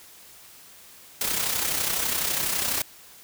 white noise with amplitude modulation, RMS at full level -24 dBFS, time 1.21-2.82 s, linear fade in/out 2 ms, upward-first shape sine, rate 32 Hz, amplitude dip 50%, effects white hiss -49 dBFS RMS until 3.23 s

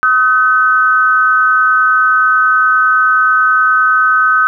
sine tone pair together, 1268.5 / 1519 Hz, D#6 / F#6, +33 / +45 cents, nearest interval minor third, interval 312 cents, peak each -10 dBFS, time 0.03-4.47 s, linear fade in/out 0 ms, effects none

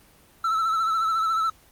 triangle tone with vibrato, 1318.5 Hz, E6, in tune, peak -19 dBFS, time 0.44-1.5 s, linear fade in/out 5 ms, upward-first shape triangle, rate 14 Hz, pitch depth 53 cents each way, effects pink hiss -55 dBFS RMS until 1.71 s + Opus 24 kbps

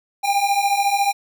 square beating tone pair, 792 / 806 Hz, G5 / G5, +18 / +48 cents, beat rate 14 Hz, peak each -22 / -19 dBFS, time 0.23-1.13 s, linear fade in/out 20 ms, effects none

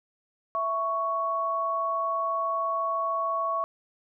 sine tone pair together, 661.8 / 1112 Hz, E5 / C#6, +7 / +5 cents, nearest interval major sixth, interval 898 cents, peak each -31 / -26 dBFS, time 0.55-3.64 s, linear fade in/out 0 ms, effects none

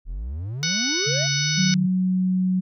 triangle exponential sweep, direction up, 36.77 to 725 Hz, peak -25 dBFS, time 0.05-1.28 s, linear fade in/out 50 ms
harmonic tone, 740 Hz, F#5, in tune, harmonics 2 / 3 / 4 / 5 / 6 / 7 / 8, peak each -31 / -29 / -33 / -29 / -30 / -28 / -28 dBFS, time 0.63-1.74 s, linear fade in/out 0 ms
sine tone with pitch glide, 140.3 to 152.12 Hz, C#3 to D#3, +21 to -39 cents, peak -24 dBFS, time 1.06-1.87 s, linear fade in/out 20 ms, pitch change +140 cents, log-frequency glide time 1.34-1.51 s
sine tone, 185 Hz, F#3, in tune, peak -18 dBFS, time 1.57-2.61 s, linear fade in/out 20 ms
effects none

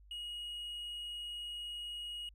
triangle tone, 2889 Hz, F#7, 42 cents flat, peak -39 dBFS, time 0.11-2.29 s, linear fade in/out 2 ms, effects added 50 Hz sine -57 dBFS peak until 2.34 s

